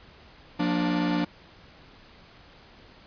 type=chord; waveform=45% pulse; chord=Bb major; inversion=second; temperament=equal with one note detuned; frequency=177.67 / 233.1 / 293.7 Hz; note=F3 / Bb3 / D4; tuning=+30 / 0 / 0 cents; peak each=-28 / -31 / -26 dBFS; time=0.59-1.25 s; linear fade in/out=10 ms; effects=pink hiss -52 dBFS RMS until 3.06 s + resampled to 11025 Hz